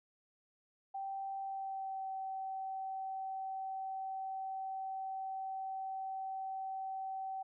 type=tone with pitch glide; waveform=sine; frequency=779 to 767.4 Hz; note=G5 to G5; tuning=-11 to -37 cents; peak=-38 dBFS; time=0.94-7.43 s; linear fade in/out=10 ms; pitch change=-26 cents; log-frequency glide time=1.41-2.09 s; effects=none